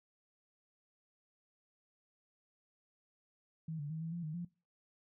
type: tone with pitch steps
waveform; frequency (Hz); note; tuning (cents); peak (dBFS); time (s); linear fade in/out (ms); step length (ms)
sine; 160.2 / 145.4 / 159.1 / 163.5 / 172.1 / 154.6 / 174; E3 / D3 / D#3 / E3 / F3 / D#3 / F3; -49 / -17 / +39 / -14 / -25 / -11 / -6; -38; 3.68-4.45; 5; 110
effects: noise-tail reverb RT60 0.3 s tail -22 dB re dry